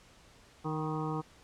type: harmonic tone with a mistuned harmonic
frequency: 155.56 Hz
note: D#3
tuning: in tune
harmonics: 1 / 2 / 3 / 5 / 6 / 7 / 8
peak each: -35 / -38 / -40 / -42 / -43 / -43 / -44 dBFS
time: 0.64-1.22 s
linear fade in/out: 20 ms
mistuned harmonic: 6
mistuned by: +39 cents
effects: pink hiss -59 dBFS RMS until 1.43 s + low-pass 8000 Hz 12 dB/octave